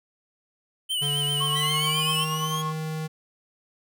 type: tone with vibrato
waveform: square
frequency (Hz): 3024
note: F#7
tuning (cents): +37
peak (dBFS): -25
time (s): 0.89-2.25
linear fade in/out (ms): 20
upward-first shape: triangle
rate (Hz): 7.6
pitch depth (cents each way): 73
type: tone with pitch glide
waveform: square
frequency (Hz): 145 to 157.21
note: D3 to D#3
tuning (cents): -22 to +18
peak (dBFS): -29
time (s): 1.01-3.08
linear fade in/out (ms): 20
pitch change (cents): +140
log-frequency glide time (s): 1.35-2.09
type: tone with tremolo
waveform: triangle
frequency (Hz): 1089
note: C#6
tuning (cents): -31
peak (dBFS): -24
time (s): 1.4-2.73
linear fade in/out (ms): 10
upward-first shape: triangle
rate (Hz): 8.9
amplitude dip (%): 70
type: exponential sweep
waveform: sawtooth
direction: up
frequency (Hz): 1935 to 3322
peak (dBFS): -28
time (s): 1.55-2.63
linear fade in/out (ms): 20
effects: none